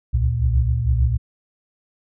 sine tone cluster, 63.6 / 65.9 / 72.5 / 117 Hz, C2 / C2 / D2 / A#2, -48 / +13 / -22 / +7 cents, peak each -23 / -21 / -22 / -20 dBFS, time 0.13-1.18 s, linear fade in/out 20 ms, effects none

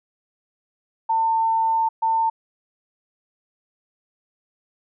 sine tone bursts at uneven times, 899 Hz, A5, 37 cents sharp, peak -17 dBFS, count 2, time 1.09-1.89 / 2.02-2.3 s, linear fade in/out 10 ms, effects none

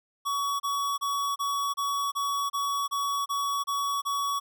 square tone bursts, 1127 Hz, C#6, 28 cents sharp, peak -27 dBFS, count 11, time 0.25-4.4 s, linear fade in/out 20 ms, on 350 ms, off 30 ms, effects none

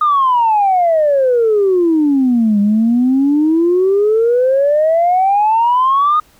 sine exponential two-way sweep, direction down then up, 1244.5 to 201 to 1244.5 Hz, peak -8 dBFS, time 0.01-6.2 s, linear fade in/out 5 ms, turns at 2.6 s, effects tanh soft clip ceiling -5 dBFS + pink hiss -50 dBFS RMS until 6.39 s

